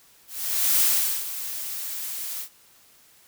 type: noise with ADSR envelope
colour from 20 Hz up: blue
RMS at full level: -19 dBFS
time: 0.27-2.49 s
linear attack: 540 ms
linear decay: 430 ms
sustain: -13 dB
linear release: 86 ms
effects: white hiss -56 dBFS RMS until 3.27 s